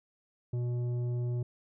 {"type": "tone with tanh clipping", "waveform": "triangle", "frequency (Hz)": 121.7, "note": "B2", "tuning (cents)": -25, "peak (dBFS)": -31, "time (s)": [0.53, 1.43], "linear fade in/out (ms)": 5, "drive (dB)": 13, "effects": []}